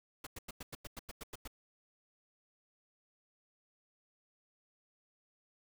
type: noise bursts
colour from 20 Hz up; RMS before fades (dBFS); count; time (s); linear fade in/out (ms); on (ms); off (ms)
pink; -45; 11; 0.24-1.477; 5; 27; 94
effects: none